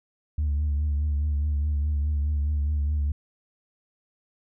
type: tone with vibrato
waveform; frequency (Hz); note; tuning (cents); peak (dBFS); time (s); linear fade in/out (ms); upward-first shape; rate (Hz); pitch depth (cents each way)
sine; 73.7; D2; +7; -20; 0.38-3.12; 5; triangle; 4.8; 64
effects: tanh soft clip ceiling -20 dBFS